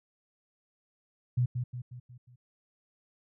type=tone with echo; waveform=sine; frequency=123.47 Hz; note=B2; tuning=in tune; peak=-23 dBFS; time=1.37-1.46 s; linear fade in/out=10 ms; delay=180 ms; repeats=5; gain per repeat=-6 dB; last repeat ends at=2.36 s; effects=none